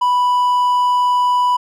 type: tone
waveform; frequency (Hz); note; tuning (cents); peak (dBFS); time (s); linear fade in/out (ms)
triangle; 987.8; B5; 0; -10; 0.01-1.57; 10
effects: none